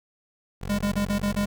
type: tone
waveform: 15% pulse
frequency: 46.25 Hz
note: F#1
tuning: in tune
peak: -25 dBFS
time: 0.61-1.46 s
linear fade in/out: 10 ms
type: tone bursts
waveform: square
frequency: 203.5 Hz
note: G#3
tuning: 35 cents flat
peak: -23 dBFS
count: 6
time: 0.69-1.456 s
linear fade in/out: 10 ms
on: 96 ms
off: 38 ms
effects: none